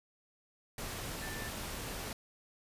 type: tone in noise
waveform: sine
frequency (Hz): 1771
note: A6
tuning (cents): +11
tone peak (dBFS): -45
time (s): 1.22-1.49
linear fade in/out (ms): 2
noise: pink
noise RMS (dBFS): -41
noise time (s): 0.78-2.13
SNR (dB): -7
effects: resampled to 32000 Hz